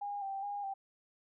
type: tone with vibrato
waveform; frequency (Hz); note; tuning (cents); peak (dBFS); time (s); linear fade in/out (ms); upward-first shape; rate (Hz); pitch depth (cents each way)
sine; 798; G5; +31; -36; 0.01-0.74; 10; square; 2.4; 34
effects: none